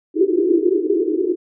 pink band-pass noise, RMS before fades -17 dBFS, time 0.14-1.36 s, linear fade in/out 50 ms, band 320 to 410 Hz, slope 96 dB/octave, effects none

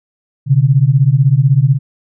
sine beating tone pair, 127.9 / 143.9 Hz, C3 / D3, -39 / -35 cents, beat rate 16 Hz, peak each -10 dBFS, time 0.46-1.79 s, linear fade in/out 50 ms, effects none

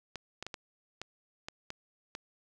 clicks, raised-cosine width 0.2 ms, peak -22 dBFS, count 8, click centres 0.157 / 0.426 / 0.466 / 0.542 / 1.016 / 1.485 / 1.704 / 2.151 s, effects none

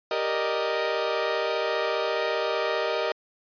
sawtooth chord, Eb major seventh, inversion first, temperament equal, 392 / 466.2 / 587.3 / 622.3 Hz, G4 / Bb4 / D5 / Eb5, 0 / 0 / 0 / 0 cents, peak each -28 / -25 / -30 / -24 dBFS, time 0.11-3.12 s, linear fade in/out 2 ms, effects resampled to 11025 Hz

